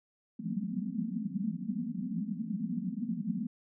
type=band-pass noise; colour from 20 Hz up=pink; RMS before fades=-35 dBFS; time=0.39-3.47 s; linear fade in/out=5 ms; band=170 to 250 Hz; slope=96 dB/octave; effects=none